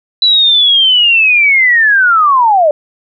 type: linear sweep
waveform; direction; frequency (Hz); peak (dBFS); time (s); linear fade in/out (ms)
sine; down; 3981 to 573; -5; 0.22-2.71; 2
effects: none